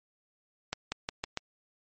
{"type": "accelerating click train", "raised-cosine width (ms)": 0.2, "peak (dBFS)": -14, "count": 5, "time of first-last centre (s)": [0.73, 1.374], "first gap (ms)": 190, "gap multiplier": 0.89, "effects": ["MP3 32 kbps"]}